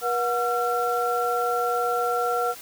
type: tone cluster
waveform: sine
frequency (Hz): 481.8 / 727 / 1361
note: B4 / F#5 / F6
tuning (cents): -43 / -31 / -45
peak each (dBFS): -26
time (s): 0.01-2.55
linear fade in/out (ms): 50
effects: white hiss -42 dBFS RMS until 2.61 s

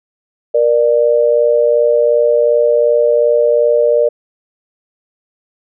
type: tone pair together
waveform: sine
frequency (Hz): 472.1 / 594.8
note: A#4 / D5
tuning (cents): +22 / +22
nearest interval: major third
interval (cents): 400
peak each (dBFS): -11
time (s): 0.54-4.09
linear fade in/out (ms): 10
effects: none

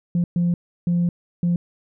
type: tone bursts at uneven times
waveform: sine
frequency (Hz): 173.7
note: F3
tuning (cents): -9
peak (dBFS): -15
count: 4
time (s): 0.15-0.24 / 0.36-0.54 / 0.87-1.09 / 1.43-1.56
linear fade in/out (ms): 2
effects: tanh soft clip ceiling -14 dBFS

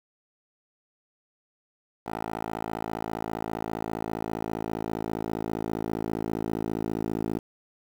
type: tone with band-pass filter sweep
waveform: 10% pulse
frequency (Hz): 55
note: A1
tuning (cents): 0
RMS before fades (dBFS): -32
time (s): 2.06-7.39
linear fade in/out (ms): 5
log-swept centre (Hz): 750 to 360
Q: 1.3
effects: 8-bit

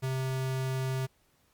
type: tone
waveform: square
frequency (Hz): 131.4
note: C3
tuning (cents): +8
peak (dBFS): -30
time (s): 0.02-1.07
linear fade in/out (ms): 20
effects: pink hiss -69 dBFS RMS until 1.53 s + Opus 48 kbps

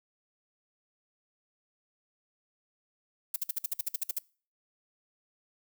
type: noise bursts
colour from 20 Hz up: violet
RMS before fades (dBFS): -30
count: 12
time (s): 3.34-4.186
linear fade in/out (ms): 5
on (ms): 21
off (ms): 54
effects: noise-tail reverb RT60 0.4 s tail -23 dB re dry

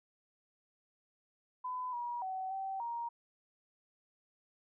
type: tone with pitch steps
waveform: sine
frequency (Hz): 1006 / 959 / 756 / 772 / 939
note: B5 / A#5 / F#5 / G5 / A#5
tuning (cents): +32 / +49 / +37 / -27 / +12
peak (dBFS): -36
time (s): 1.64-3.09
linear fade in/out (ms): 10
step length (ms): 290
effects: none

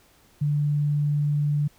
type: tone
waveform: sine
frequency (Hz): 146.83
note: D3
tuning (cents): 0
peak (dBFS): -20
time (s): 0.41-1.68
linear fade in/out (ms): 10
effects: pink hiss -58 dBFS RMS until 1.78 s

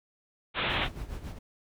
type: low-pass noise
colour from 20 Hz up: white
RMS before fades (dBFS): -30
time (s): 0.54-0.89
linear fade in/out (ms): 50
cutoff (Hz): 3700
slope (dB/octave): 96
type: noise with tremolo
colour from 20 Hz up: brown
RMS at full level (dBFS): -36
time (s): 0.69-1.39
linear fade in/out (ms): 10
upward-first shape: sine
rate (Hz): 7.2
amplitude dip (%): 65
effects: none

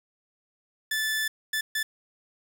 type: tone bursts at uneven times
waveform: sawtooth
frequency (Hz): 1749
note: A6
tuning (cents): -11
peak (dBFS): -22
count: 3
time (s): 0.91-1.28 / 1.53-1.61 / 1.75-1.83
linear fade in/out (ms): 5
effects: 8-bit

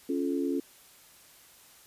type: chord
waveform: sine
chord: Db augmented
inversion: none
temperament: just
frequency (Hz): 277.2 / 346.5 / 433.1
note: Db4 / F4 / A4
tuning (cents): 0 / -14 / -27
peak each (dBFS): -29 / -32 / -35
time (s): 0.09-0.6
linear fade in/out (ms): 5
effects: white hiss -56 dBFS RMS until 1.86 s + resampled to 32000 Hz

